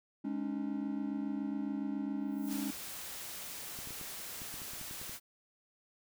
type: chord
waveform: triangle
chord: Ab suspended fourth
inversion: none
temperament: equal with one note detuned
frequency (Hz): 207.7 / 277.2 / 304.4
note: Ab3 / Db4 / Eb4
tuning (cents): 0 / 0 / -38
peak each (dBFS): -37 / -35 / -39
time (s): 0.24-2.71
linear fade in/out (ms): 10
type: noise with exponential growth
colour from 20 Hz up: violet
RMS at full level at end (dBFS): -48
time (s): 2.17-2.49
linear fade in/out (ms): 2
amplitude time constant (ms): 69
type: noise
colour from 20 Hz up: white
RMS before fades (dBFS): -44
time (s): 2.47-5.2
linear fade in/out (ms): 50
type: clicks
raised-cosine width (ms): 3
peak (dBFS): -37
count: 12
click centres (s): 3.789 / 3.873 / 3.907 / 4.013 / 4.418 / 4.541 / 4.618 / 4.735 / 4.813 / 4.911 / 5.015 / 5.095
effects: none